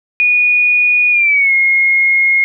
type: tone with pitch glide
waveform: sine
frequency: 2458 to 2152 Hz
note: D#7 to C7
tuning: -22 to +48 cents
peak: -8 dBFS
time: 0.2-2.44 s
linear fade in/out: 0 ms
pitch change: -230 cents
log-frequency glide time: 1.11-1.53 s
effects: none